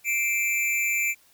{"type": "tone with amplitude modulation", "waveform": "square", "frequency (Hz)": 2349, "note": "D7", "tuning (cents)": 0, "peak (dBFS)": -20, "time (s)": [0.04, 1.15], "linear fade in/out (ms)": 50, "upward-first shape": "sine", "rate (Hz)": 238, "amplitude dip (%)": 70, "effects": ["white hiss -59 dBFS RMS until 1.33 s"]}